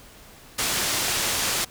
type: low-pass noise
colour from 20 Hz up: white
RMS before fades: -25 dBFS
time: 0.58-1.65 s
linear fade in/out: 10 ms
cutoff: 8600 Hz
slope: 12 dB/octave
effects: pink hiss -48 dBFS RMS until 1.7 s